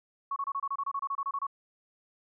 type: tone bursts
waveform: sine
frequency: 1108.7 Hz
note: C#6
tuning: in tune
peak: -29 dBFS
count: 15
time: 0.31-1.468 s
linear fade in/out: 5 ms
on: 52 ms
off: 27 ms
effects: none